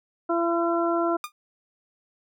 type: harmonic tone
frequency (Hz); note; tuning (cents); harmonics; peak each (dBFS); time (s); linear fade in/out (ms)
338.6; E4; +46; 1 / 2 / 3 / 4; -24 / -26 / -31 / -29; 0.29-1.17; 10
type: tone with exponential decay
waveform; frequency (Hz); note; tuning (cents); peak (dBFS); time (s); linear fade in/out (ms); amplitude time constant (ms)
sawtooth; 1213; D#6; -44; -23; 1.24-1.32; 1; 16
effects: none